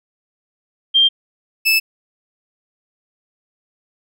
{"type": "tone pair in turn", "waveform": ["sine", "30% pulse"], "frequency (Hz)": [3180, 2622], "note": ["G7", "E7"], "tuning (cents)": [24, -10], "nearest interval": "minor third", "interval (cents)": 334, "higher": "first", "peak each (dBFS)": -9, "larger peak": "neither", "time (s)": [[0.94, 1.09], [1.65, 1.8]], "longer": "neither", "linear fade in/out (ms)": 20, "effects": []}